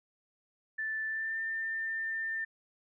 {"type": "tone with pitch glide", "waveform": "sine", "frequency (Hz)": [1760, 1795.9], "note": ["A6", "A6"], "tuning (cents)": [0, 35], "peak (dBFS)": -32, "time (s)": [0.78, 2.45], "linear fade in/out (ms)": 10, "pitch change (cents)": 35, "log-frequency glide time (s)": [1.07, 1.39], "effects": []}